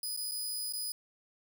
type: tone with dropouts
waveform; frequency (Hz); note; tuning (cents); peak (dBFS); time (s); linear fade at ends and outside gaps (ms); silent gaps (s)
15% pulse; 4978; D#8; 0; -28; 0.03-0.92; 2; 0.165-0.173 / 0.313-0.318 / 0.725-0.734
effects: none